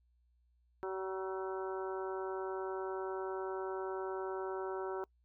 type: harmonic tone with a mistuned harmonic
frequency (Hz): 190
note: F#3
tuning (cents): +46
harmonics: 2 / 3 / 4 / 5 / 6 / 7 / 8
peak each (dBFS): -38 / -47 / -47 / -45 / -54 / -48 / -54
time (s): 0.83-5.04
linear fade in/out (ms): 0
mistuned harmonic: 6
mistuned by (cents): -38
effects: noise-tail reverb RT60 0.1 s tail -25 dB re dry + added 60 Hz sine -69 dBFS peak until 5.24 s